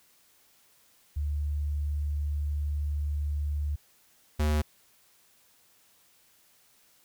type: tone pair in turn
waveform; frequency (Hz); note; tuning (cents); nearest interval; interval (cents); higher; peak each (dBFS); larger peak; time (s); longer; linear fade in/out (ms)
sine / square; 73.42 / 75.66; D2 / D#2; 0 / -48; minor second; 52; second; -27 / -24; second; 1.16-3.76 / 4.39-4.62; first; 10
effects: white hiss -63 dBFS RMS until 7.04 s